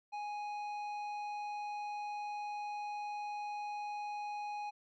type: tone with tanh clipping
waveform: sine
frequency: 830.6 Hz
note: G#5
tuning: in tune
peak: -40 dBFS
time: 0.12-4.71 s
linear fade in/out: 20 ms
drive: 10 dB
effects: none